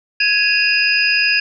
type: tone cluster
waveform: sine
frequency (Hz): 1669 / 2502 / 2747 / 4961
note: G#6 / D#7 / F7 / D#8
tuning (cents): +8 / +9 / -29 / -6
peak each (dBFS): -18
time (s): 0.2-1.4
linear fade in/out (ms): 5
effects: none